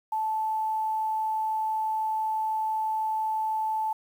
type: tone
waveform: sine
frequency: 874 Hz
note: A5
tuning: 12 cents flat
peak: -25 dBFS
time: 0.12-3.93 s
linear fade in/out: 5 ms
effects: 9-bit